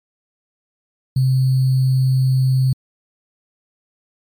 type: tone with sample-and-hold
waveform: sine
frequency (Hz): 130.81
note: C3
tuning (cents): 0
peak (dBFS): -12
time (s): 1.16-2.73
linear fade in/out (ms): 5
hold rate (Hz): 4410
effects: MP3 96 kbps